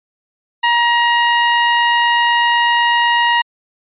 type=tone; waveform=20% pulse; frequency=948 Hz; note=A#5; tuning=29 cents sharp; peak=-6 dBFS; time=0.63-3.42 s; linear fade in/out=10 ms; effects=resampled to 8000 Hz